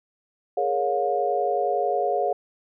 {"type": "chord", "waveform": "sine", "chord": "Bb minor seventh", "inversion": "third", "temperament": "equal with one note detuned", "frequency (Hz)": [415.3, 466.2, 554.4, 714], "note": ["Ab4", "Bb4", "Db5", "F5"], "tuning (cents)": [0, 0, 0, 38], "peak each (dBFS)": [-27, -29, -27, -24], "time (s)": [0.57, 2.33], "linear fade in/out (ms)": 5, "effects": []}